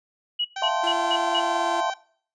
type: tone bursts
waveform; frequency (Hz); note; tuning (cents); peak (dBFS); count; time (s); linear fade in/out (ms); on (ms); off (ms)
sine; 2912; F#7; -28; -22; 5; 0.39-1.4; 10; 58; 180
type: harmonic tone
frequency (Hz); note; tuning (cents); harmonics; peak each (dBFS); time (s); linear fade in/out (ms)
774; G5; -22; 1 / 2 / 3 / 4 / 5 / 6 / 7 / 8 / 9; -31 / -34 / -42 / -38 / -42 / -48 / -47 / -47 / -47; 0.56-1.94; 5
type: chord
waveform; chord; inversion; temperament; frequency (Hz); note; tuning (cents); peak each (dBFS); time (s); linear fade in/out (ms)
sine; F major seventh; third; equal; 659.3 / 698.5 / 880 / 1046.5; E5 / F5 / A5 / C6; 0 / 0 / 0 / 0; -28; 0.62-1.9; 2
type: tone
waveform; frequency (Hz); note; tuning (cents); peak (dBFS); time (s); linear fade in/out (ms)
sawtooth; 340.5; F4; -44; -27; 0.83-1.81; 10
effects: noise-tail reverb RT60 0.5 s tail -20 dB re dry + resampled to 22050 Hz